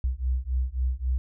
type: beating tone pair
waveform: sine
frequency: 61.74 / 65.44 Hz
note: B1 / C2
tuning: 0 / +1 cents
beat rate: 3.7 Hz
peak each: -27 dBFS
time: 0.04-1.18 s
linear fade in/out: 0 ms
effects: none